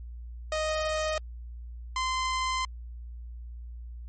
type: tone pair in turn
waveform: sawtooth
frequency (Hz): 622.3 / 1035.9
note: D#5 / C6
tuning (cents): 0 / -18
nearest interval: major sixth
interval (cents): 882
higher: second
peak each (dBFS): -23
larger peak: neither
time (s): 0.52-1.18 / 1.96-2.65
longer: second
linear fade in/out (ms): 2
effects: added 59 Hz sine -38 dBFS peak until 4.08 s + MP3 32 kbps